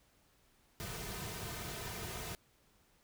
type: noise with comb filter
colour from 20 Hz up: pink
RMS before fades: -43 dBFS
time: 0.8-2.35 s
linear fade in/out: 0 ms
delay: 3.6 ms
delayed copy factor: -0.65
effects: pink hiss -70 dBFS RMS until 3.03 s